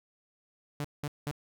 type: tone bursts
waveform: sawtooth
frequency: 146 Hz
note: D3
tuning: 10 cents flat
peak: -28 dBFS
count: 3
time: 0.8-1.312 s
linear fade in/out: 0 ms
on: 44 ms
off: 190 ms
effects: none